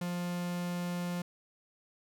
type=tone; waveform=45% pulse; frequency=175.9 Hz; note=F3; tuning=13 cents sharp; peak=-33 dBFS; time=0.01-1.22 s; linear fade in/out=5 ms; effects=none